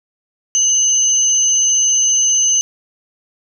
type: tone pair together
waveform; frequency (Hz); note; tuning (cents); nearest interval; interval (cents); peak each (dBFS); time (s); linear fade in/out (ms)
sine; 2923 / 6181; F#7 / G8; -22 / -25; octave + minor second; 1297; -22 / -11; 0.55-2.61; 0
effects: none